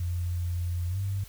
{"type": "tone with pitch glide", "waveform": "sine", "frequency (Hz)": [87.31, 98], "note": ["F2", "G2"], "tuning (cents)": [0, 0], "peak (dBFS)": -27, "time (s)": [0, 1.24], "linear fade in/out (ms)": 5, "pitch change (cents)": 200, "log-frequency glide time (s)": [0.89, 0.98], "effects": ["added 50 Hz sine -48 dBFS peak until 1.28 s", "white hiss -52 dBFS RMS until 1.28 s"]}